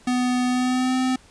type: tone with pitch glide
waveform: square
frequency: 249.2 to 257.4 Hz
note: B3 to C4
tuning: +16 to -28 cents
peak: -20 dBFS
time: 0.07-1.16 s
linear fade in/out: 5 ms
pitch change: +56 cents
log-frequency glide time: 0.47-0.96 s
effects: pink hiss -52 dBFS RMS until 1.3 s + resampled to 22050 Hz